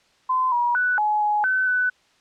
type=tone with pitch steps; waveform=sine; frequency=1026 / 960 / 1485 / 845 / 838 / 1520 / 1497 Hz; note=C6 / B5 / F#6 / G#5 / G#5 / F#6 / F#6; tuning=-34 / -49 / +6 / +30 / +15 / +46 / +20 cents; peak=-18 dBFS; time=0.29-1.9 s; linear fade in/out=10 ms; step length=230 ms; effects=white hiss -60 dBFS RMS until 2.2 s + low-pass 5000 Hz 12 dB/octave